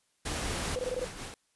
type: noise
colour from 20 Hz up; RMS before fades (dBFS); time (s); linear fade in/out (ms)
pink; -34; 0.25-0.76; 10
type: noise with tremolo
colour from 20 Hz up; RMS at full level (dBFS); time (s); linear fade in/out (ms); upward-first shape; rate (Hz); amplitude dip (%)
pink; -40; 0.45-1.34; 0; sine; 5.4; 45
type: tone bursts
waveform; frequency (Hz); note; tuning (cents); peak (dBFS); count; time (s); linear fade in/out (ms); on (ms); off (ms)
sine; 504; B4; +35; -29; 6; 0.76-1.045; 0; 30; 21
effects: white hiss -73 dBFS RMS until 1.55 s + resampled to 24000 Hz